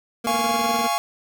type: tone with tremolo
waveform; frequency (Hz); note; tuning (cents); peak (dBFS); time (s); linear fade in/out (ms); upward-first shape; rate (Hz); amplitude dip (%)
25% pulse; 232.7; A#3; -3; -20; 0.24-0.88; 10; square; 20; 65
type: chord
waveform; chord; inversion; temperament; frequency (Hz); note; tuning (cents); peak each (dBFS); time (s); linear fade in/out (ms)
45% pulse; Db major; first; just; 693 / 831.5 / 1108.7; F5 / Ab5 / Db6; -14 / +2 / 0; -25; 0.27-0.98; 0
effects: none